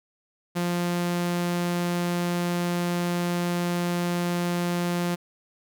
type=tone; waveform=sawtooth; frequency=174.8 Hz; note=F3; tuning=2 cents sharp; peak=-20 dBFS; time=0.55-5.16 s; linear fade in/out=20 ms; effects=none